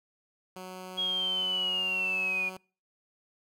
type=tone with pitch glide; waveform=10% pulse; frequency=185 to 186.72 Hz; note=F#3 to F#3; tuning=0 to +16 cents; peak=-32 dBFS; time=0.56-2.57 s; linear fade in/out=2 ms; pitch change=+16 cents; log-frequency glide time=1.57-2.13 s
type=linear sweep; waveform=sine; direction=down; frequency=3298 to 2429 Hz; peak=-27 dBFS; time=0.97-2.5 s; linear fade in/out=20 ms
effects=noise-tail reverb RT60 0.4 s tail -26 dB re dry